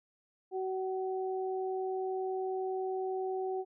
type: tone pair together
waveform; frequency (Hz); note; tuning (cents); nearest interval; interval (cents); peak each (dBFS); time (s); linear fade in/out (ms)
sine; 377 / 755; F#4 / F#5; +32 / +35; octave; 1203; -33 / -38; 0.51-3.65; 50
effects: none